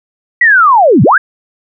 sine linear two-way sweep, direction down then up, 1975.5 to 104.4 to 1698 Hz, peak -3 dBFS, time 0.41-1.18 s, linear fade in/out 5 ms, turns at 1.03 s, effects none

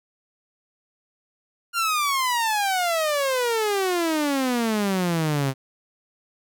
sawtooth exponential sweep, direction down, 1413 to 130.81 Hz, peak -17 dBFS, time 1.73-5.54 s, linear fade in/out 50 ms, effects none

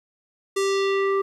square tone with low-pass filter sweep, 392 Hz, G4, in tune, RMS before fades -22 dBFS, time 0.56-1.22 s, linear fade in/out 10 ms, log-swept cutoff 9500 to 1200 Hz, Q 1.5, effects 10-bit

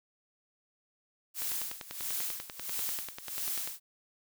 blue noise with tremolo, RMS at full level -34 dBFS, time 1.34-3.8 s, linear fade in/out 50 ms, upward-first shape sine, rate 1.5 Hz, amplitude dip 85%
click train, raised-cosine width 0.2 ms, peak -22 dBFS, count 24, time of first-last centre 1.42-3.675 s, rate 10.2 Hz
effects none

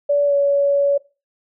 sine tone with pitch glide, 575 to 564.8 Hz, D5 to C#5, -37 to +32 cents, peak -13 dBFS, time 0.09-0.98 s, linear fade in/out 10 ms, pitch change -31 cents, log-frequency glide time 0.26-0.34 s, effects noise-tail reverb RT60 0.3 s tail -21 dB re dry

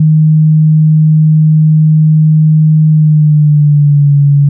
sine tone with pitch glide, 155.56 to 142.65 Hz, D#3 to C#3, 0 to +50 cents, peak -3 dBFS, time 0-4.49 s, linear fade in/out 5 ms, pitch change -150 cents, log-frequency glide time 2.89-4.15 s, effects none

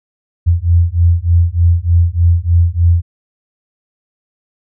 sine beating tone pair, 84.1 / 87.4 Hz, E2 / F2, +35 / +2 cents, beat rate 3.3 Hz, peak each -11 dBFS, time 0.46-3.02 s, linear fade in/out 20 ms, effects none

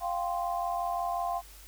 sine chord, F suspended second, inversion none, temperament equal, 698.5 / 784 / 1046.5 Hz, F5 / G5 / C6, 0 / 0 / 0 cents, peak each -31 / -35 / -35 dBFS, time 0-1.42 s, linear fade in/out 50 ms, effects added 49 Hz sine -51 dBFS peak until 1.67 s + white hiss -53 dBFS RMS until 1.67 s

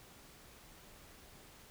silence, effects pink hiss -58 dBFS RMS until 1.7 s

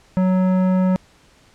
triangle tone with tanh clipping, 185.6 Hz, F#3, 6 cents sharp, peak -16 dBFS, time 0.17-0.96 s, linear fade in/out 0 ms, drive 18 dB, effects pink hiss -53 dBFS RMS until 1.54 s + low-pass 8000 Hz 12 dB/octave

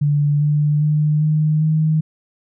sine tone with pitch steps, 146 / 148.55 / 151.15 / 153.79 / 156.48 Hz, D3 / D3 / D#3 / D#3 / D#3, -10 / +20 / -50 / -20 / +10 cents, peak -13 dBFS, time 0.01-2.01 s, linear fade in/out 10 ms, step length 400 ms, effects none

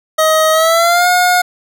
25% pulse tone with pitch glide, 630 to 719.5 Hz, D#5 to F#5, +21 to -49 cents, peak -5 dBFS, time 0.18-1.42 s, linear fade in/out 10 ms, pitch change +230 cents, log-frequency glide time 0.52-1.08 s, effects none

